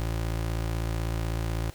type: tone pair together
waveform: square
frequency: 56.05 / 112.1 Hz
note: A1 / A2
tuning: +33 / +33 cents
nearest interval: octave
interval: 1200 cents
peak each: -30 / -32 dBFS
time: 0-1.7 s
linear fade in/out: 0 ms
effects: pink hiss -51 dBFS RMS until 1.74 s